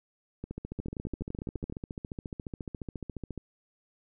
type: two click trains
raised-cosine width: 3 ms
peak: -24 / -22 dBFS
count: 43 / 12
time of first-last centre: 0.44-3.377 / 0.8-1.724 s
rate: 14.3 / 11.9 Hz
effects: none